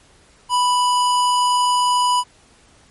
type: tone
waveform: square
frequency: 987.8 Hz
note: B5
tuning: in tune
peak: -15 dBFS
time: 0.49-2.24 s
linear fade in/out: 50 ms
effects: pink hiss -52 dBFS RMS until 2.9 s + MP3 48 kbps